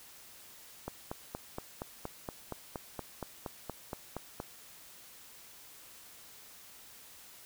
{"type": "click train", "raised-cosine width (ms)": 1, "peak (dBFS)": -23, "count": 16, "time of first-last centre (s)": [0.88, 4.401], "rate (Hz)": 4.26, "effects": ["white hiss -54 dBFS RMS until 7.45 s"]}